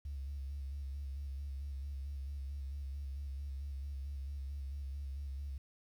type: tone with vibrato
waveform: sine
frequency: 69.3 Hz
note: C#2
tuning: in tune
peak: -38 dBFS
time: 0.05-5.58 s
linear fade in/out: 5 ms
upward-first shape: square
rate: 4.5 Hz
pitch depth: 42 cents each way
effects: tanh soft clip ceiling -34 dBFS + 11-bit